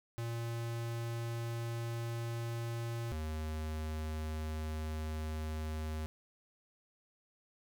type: tone pair in turn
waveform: square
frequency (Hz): 116.54 / 77.96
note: A#2 / D#2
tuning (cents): 0 / +4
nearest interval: perfect fifth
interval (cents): 696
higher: first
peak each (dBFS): -37 / -37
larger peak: neither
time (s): 0.18-3.12 / 3.12-6.06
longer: neither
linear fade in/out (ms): 0
effects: none